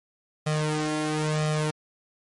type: tone with flanger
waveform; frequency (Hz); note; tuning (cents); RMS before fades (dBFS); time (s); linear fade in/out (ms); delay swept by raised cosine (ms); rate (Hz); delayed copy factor
sawtooth; 153.4; D#3; -24; -26; 0.46-1.71; 10; 1.6 to 2.9; 1; +0.85
effects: MP3 48 kbps